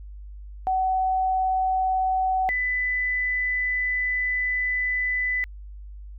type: tone pair in turn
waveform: sine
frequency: 753 / 1997.5 Hz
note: F#5 / B6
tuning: +30 / +19 cents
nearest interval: octave + perfect fourth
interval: 1689 cents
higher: second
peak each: -20 / -22 dBFS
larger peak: first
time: 0.67-2.49 / 2.49-5.44 s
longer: second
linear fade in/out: 0 ms
effects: added 50 Hz sine -37 dBFS peak until 6.18 s